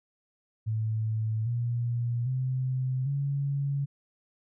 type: tone with pitch steps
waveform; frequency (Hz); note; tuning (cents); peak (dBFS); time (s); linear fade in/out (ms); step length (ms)
sine; 110 / 119.26 / 129.31 / 140.2; A2 / A#2 / C3 / C#3; 0 / +40 / -20 / +20; -26; 0.66-3.86; 20; 800
effects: none